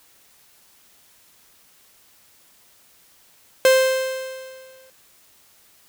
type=tone with exponential decay; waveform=45% pulse; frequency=523 Hz; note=C5; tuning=1 cent flat; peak=-10 dBFS; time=3.65-4.9 s; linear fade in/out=1 ms; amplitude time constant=270 ms; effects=white hiss -55 dBFS RMS until 5.88 s